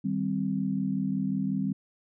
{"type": "chord", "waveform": "sine", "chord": "C minor", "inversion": "first", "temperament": "equal", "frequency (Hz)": [155.56, 196, 261.6], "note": ["Eb3", "G3", "C4"], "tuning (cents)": [0, 0, 0], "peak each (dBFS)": [-34, -28, -31], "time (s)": [0.04, 1.73], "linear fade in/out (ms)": 10, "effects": []}